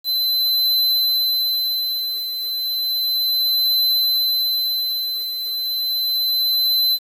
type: tone with tremolo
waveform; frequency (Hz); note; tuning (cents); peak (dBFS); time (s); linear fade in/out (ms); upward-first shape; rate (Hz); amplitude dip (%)
square; 4046; B7; +41; -15; 0.04-6.99; 50; triangle; 0.33; 65
effects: 7-bit